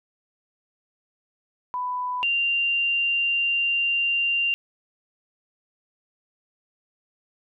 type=tone pair in turn; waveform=sine; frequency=995 / 2780 Hz; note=B5 / F7; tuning=+13 / -9 cents; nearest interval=octave + tritone; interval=1778 cents; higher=second; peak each=-25 / -20 dBFS; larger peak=second; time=1.74-2.23 / 2.23-4.54 s; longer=second; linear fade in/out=0 ms; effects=none